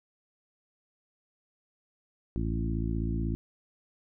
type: harmonic tone with a mistuned harmonic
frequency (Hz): 56.1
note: A1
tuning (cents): +34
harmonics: 1 / 2 / 3 / 4 / 5 / 6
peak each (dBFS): -31 / -34 / -36 / -37 / -38 / -39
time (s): 2.36-3.35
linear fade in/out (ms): 0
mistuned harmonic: 1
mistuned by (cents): +56
effects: none